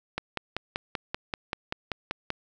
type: click train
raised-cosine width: 0.3 ms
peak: -13 dBFS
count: 12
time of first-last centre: 0.18-2.304 s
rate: 5.18 Hz
effects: none